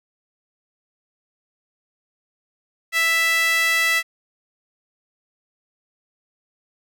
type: tone with high-pass filter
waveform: sawtooth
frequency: 660 Hz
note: E5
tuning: 2 cents sharp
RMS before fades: -19 dBFS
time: 2.92-4.03 s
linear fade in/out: 50 ms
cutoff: 2000 Hz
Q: 3.3
effects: none